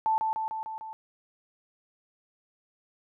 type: tone with echo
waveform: sine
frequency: 880 Hz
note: A5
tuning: in tune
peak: -22 dBFS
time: 0.06-0.18 s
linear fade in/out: 0 ms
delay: 150 ms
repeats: 5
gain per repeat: -3 dB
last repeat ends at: 0.93 s
effects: none